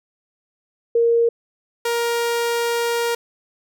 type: tone pair in turn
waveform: sine / sawtooth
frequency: 466.2 / 470 Hz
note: A#4 / A#4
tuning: 0 / +14 cents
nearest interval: unison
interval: 14 cents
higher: second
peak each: -13 / -15 dBFS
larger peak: first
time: 0.95-1.29 / 1.85-3.15 s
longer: second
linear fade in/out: 5 ms
effects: none